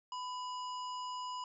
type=harmonic tone with a mistuned harmonic; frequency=1000 Hz; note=B5; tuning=21 cents sharp; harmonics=1 / 3 / 5 / 7; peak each=-39 / -49 / -52 / -57 dBFS; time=0.12-1.44 s; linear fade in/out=2 ms; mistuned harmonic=3; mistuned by=-52 cents; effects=none